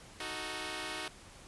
5% pulse chord, D# diminished, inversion none, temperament equal, 311.1 / 370 / 440 Hz, D#4 / F#4 / A4, 0 / 0 / 0 cents, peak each -30 / -30 / -34 dBFS, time 0.2-1.08 s, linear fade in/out 2 ms, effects pink hiss -54 dBFS RMS until 1.47 s + resampled to 24000 Hz

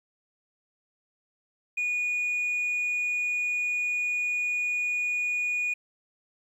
sine tone, 2455 Hz, D#7, 24 cents flat, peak -23 dBFS, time 1.77-5.74 s, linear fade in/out 10 ms, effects tanh soft clip ceiling -24 dBFS + 10-bit

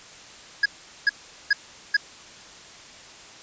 square tone bursts, 1661.2 Hz, G#6, in tune, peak -16 dBFS, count 4, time 0.63-1.968 s, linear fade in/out 5 ms, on 27 ms, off 410 ms, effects white hiss -45 dBFS RMS until 3.42 s + resampled to 16000 Hz

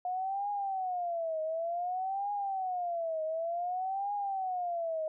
sine tone with vibrato, 718 Hz, F5, 48 cents sharp, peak -31 dBFS, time 0.05-5.08 s, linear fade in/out 2 ms, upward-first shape triangle, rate 0.55 Hz, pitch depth 240 cents each way, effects none

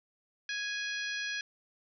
harmonic tone, 830.6 Hz, G#5, in tune, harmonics 2 / 3 / 4 / 5 / 6 / 7, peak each -36 / -40 / -42 / -44 / -46 / -47 dBFS, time 0.49-1.41 s, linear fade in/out 2 ms, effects none

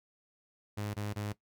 sawtooth tone bursts, 103.83 Hz, G#2, in tune, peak -31 dBFS, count 3, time 0.77-1.328 s, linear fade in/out 10 ms, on 170 ms, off 24 ms, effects noise-tail reverb RT60 0.1 s tail -17 dB re dry

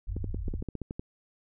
white low-pass noise, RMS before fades -34 dBFS, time 0.07-0.63 s, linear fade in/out 10 ms, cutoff 100 Hz, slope 96 dB/octave
clicks, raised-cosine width 3 ms, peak -22 dBFS, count 11, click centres 0.166 / 0.243 / 0.345 / 0.482 / 0.539 / 0.624 / 0.687 / 0.753 / 0.817 / 0.909 / 0.995 s
effects none

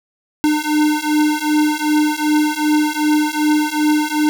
square beating tone pair, 301.1 / 303.7 Hz, D4 / D#4, +43 / -42 cents, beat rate 2.6 Hz, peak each -18 / -17 dBFS, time 0.44-4.29 s, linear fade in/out 0 ms, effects none

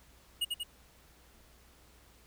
square tone with echo, 2876 Hz, F#7, 50 cents flat, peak -29 dBFS, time 0.41-0.45 s, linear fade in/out 10 ms, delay 93 ms, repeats 2, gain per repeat -3 dB, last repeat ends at 0.636 s, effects added 60 Hz sine -63 dBFS peak until 2.26 s + pink hiss -62 dBFS RMS until 2.26 s

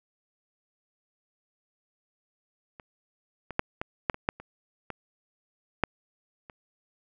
clicks, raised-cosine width 0.5 ms, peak -29 / -22 / -8 / -16 / -8 / -23 / -9 / -28 / -20 / -7 / -29 dBFS, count 11, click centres 2.798 / 3.507 / 3.594 / 3.815 / 4.098 / 4.144 / 4.289 / 4.4 / 4.903 / 5.837 / 6.498 s, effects none

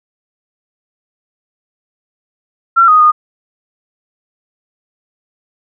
sine tone with pitch steps, 1359 / 1245 / 1227 Hz, F6 / D#6 / D#6, -48 / +1 / -25 cents, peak -4 dBFS, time 2.76-3.12 s, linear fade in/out 20 ms, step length 120 ms, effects none

